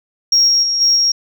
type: tone with level steps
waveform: sine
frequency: 5588 Hz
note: F8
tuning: in tune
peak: -7 / -9 / -14 / -8 / -10 dBFS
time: 0.32-1.12 s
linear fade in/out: 5 ms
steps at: 0.47 / 0.62 / 0.8 / 0.95 s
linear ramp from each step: 20 ms
effects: tanh soft clip ceiling -5 dBFS